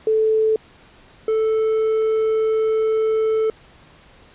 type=tone pair in turn; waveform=sine / triangle; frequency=437.9 / 439.5 Hz; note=A4 / A4; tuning=-8 / -2 cents; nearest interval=unison; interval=6 cents; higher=second; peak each=-14 dBFS; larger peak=neither; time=0.07-0.56 / 1.28-3.5 s; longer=second; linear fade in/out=2 ms; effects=pink hiss -49 dBFS RMS until 4.34 s + resampled to 8000 Hz